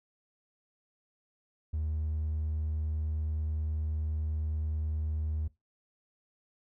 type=tone; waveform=triangle; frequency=77.4 Hz; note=D#2; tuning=9 cents flat; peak=-27 dBFS; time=1.73-5.48 s; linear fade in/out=10 ms; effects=noise-tail reverb RT60 0.2 s tail -21 dB re dry + tanh soft clip ceiling -24 dBFS